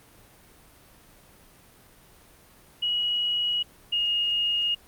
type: tone pair in turn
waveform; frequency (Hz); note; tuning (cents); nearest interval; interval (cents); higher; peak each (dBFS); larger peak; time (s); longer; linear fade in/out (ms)
sine; 2909 / 2856; F#7 / F7; -30 / +38; unison; 32; first; -23 / -22; second; 2.82-3.63 / 3.92-4.75; second; 10
effects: pink hiss -54 dBFS RMS until 4.87 s + Opus 32 kbps